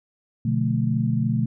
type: chord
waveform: sine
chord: B half-diminished seventh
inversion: none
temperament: equal with one note detuned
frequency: 123.47 / 146.83 / 177.46 / 220 Hz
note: B2 / D3 / F3 / A3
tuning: 0 / 0 / +28 / 0 cents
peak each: -23 / -26 / -29 / -24 dBFS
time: 0.45-1.46 s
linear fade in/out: 5 ms
effects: none